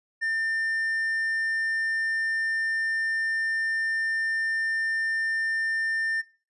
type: tone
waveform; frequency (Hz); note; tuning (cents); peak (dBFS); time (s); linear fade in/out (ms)
triangle; 1800; A6; +39; -23; 0.21-6.22; 20
effects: noise-tail reverb RT60 0.4 s tail -21 dB re dry + resampled to 24000 Hz